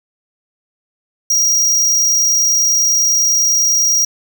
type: tone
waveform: square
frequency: 5710 Hz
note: F8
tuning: 37 cents sharp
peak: -11 dBFS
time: 1.3-4.05 s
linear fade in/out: 5 ms
effects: none